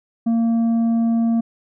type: tone with tanh clipping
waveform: sine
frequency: 229.8 Hz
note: A#3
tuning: 25 cents flat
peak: -16 dBFS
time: 0.26-1.41 s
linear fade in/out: 10 ms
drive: 5 dB
effects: none